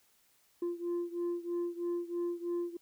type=beating tone pair; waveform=sine; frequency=345.8 / 348.9 Hz; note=F4 / F4; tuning=-17 / -2 cents; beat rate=3.1 Hz; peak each=-33 / -35 dBFS; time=0.62-2.77 s; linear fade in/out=5 ms; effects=tanh soft clip ceiling -30 dBFS + white hiss -69 dBFS RMS until 2.81 s